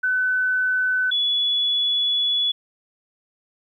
sine tone pair in turn, 1508 / 3409 Hz, F#6 / G#7, +32 / +45 cents, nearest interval octave + major second, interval 1413 cents, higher second, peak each -18 dBFS, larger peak neither, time 0.03-1.11 / 1.11-2.52 s, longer second, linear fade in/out 10 ms, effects 10-bit

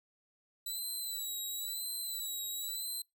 10% pulse tone with vibrato, 3951 Hz, B7, in tune, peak -30 dBFS, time 0.66-3.02 s, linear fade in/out 5 ms, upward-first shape sine, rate 0.98 Hz, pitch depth 56 cents each way, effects noise-tail reverb RT60 0.2 s tail -26 dB re dry

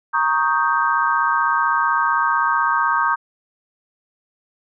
sine chord, Eb dominant seventh, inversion second, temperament equal, 932.3 / 1108.7 / 1244.5 / 1568 Hz, Bb5 / Db6 / Eb6 / G6, 0 / 0 / 0 / 0 cents, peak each -21 dBFS, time 0.13-3.16 s, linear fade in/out 20 ms, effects none

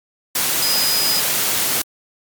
sine tone in noise, 4978 Hz, D#8, in tune, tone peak -19 dBFS, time 0.62-1.2 s, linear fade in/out 5 ms, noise white, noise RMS -19 dBFS, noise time 0.35-1.82 s, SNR -3 dB, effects high-pass 100 Hz 12 dB/octave + Opus 48 kbps

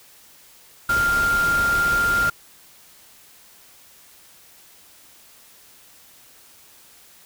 sine tone in noise, 1396.9 Hz, F6, in tune, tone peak -17 dBFS, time 0.89-2.3 s, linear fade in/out 5 ms, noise pink, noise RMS -29 dBFS, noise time 0.89-2.3 s, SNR +9 dB, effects white hiss -50 dBFS RMS until 7.25 s

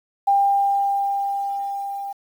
sine tone with level ramp, 797 Hz, G5, 28 cents sharp, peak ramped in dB -13 to -27 dBFS, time 0.27-2.13 s, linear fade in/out 10 ms, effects 8-bit

